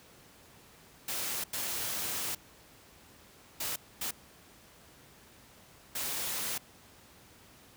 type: noise bursts at uneven times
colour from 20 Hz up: white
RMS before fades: -35 dBFS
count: 5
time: 1.08-1.44 / 1.53-2.35 / 3.6-3.76 / 4.01-4.11 / 5.95-6.58 s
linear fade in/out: 5 ms
effects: pink hiss -57 dBFS RMS until 7.76 s + high-pass 60 Hz 12 dB/octave